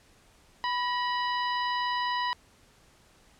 harmonic tone with a mistuned harmonic, 987.8 Hz, B5, in tune, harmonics 1 / 2 / 3 / 4 / 5, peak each -28 / -34 / -38 / -40 / -42 dBFS, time 0.64-2.33 s, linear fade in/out 0 ms, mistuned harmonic 2, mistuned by -61 cents, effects pink hiss -60 dBFS RMS until 3.39 s + low-pass 10000 Hz 12 dB/octave

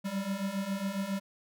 square beating tone pair, 191.4 / 198.7 Hz, G3 / G3, -41 / +24 cents, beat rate 7.3 Hz, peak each -37 / -34 dBFS, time 0.04-1.2 s, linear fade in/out 20 ms, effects none

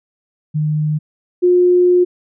sine tone pair in turn, 152.4 / 357.8 Hz, D#3 / F4, -36 / +42 cents, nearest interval octave + minor third, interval 1478 cents, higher second, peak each -14 / -8 dBFS, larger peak second, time 0.54-0.99 / 1.42-2.05 s, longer second, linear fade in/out 20 ms, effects none

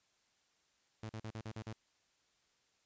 sawtooth tone bursts, 110 Hz, A2, in tune, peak -38 dBFS, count 7, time 1.03-1.729 s, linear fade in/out 5 ms, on 63 ms, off 43 ms, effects white hiss -75 dBFS RMS until 2.85 s + resampled to 16000 Hz

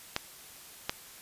clicks, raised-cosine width 0.2 ms, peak -11 dBFS, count 2, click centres 0.164 / 0.895 s, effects white hiss -50 dBFS RMS until 1.21 s + resampled to 32000 Hz

